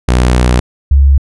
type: tone pair in turn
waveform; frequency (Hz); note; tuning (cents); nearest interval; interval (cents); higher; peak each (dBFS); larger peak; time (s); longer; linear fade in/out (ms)
sawtooth / sine; 61.6 / 69.14; B1 / C#2; -4 / -4; major second; 200; second; -3; neither; 0.08-0.6 / 0.91-1.18; first; 5
effects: resampled to 24000 Hz